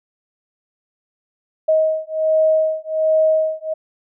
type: beating tone pair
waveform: sine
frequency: 630 / 631.3 Hz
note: D#5 / D#5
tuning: +21 / +25 cents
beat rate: 1.3 Hz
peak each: -17 dBFS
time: 1.68-3.74 s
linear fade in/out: 10 ms
effects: none